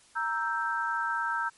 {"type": "chord", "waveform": "sine", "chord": "E diminished", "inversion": "second", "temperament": "equal", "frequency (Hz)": [932.3, 1318.5, 1568], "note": ["Bb5", "E6", "G6"], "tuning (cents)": [0, 0, 0], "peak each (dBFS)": [-32, -32, -31], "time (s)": [0.15, 1.5], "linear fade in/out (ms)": 20, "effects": ["white hiss -59 dBFS RMS until 1.57 s", "MP3 48 kbps"]}